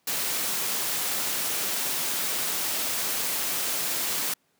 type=noise; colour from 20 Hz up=white; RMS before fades=-28 dBFS; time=0.07-4.34 s; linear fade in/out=5 ms; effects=pink hiss -69 dBFS RMS until 4.59 s + high-pass 150 Hz 12 dB/octave